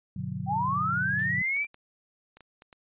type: chord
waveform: sine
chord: G major seventh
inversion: none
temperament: just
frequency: 98 / 122.5 / 147 / 183.75 Hz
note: G2 / B2 / D3 / F#3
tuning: 0 / -14 / +2 / -12 cents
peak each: -39 / -36 / -36 / -35 dBFS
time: 0.16-1.42 s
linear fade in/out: 5 ms
type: linear sweep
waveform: sine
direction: up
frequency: 750 to 2375 Hz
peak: -25 dBFS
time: 0.46-1.67 s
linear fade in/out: 50 ms
type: noise with exponential decay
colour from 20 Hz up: white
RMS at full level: -45 dBFS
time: 1.19-1.43 s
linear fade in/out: 0 ms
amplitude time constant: 51 ms
type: clicks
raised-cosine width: 0.3 ms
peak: -34 dBFS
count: 7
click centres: 1.567 / 1.645 / 1.744 / 2.37 / 2.407 / 2.621 / 2.728 s
effects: resampled to 8000 Hz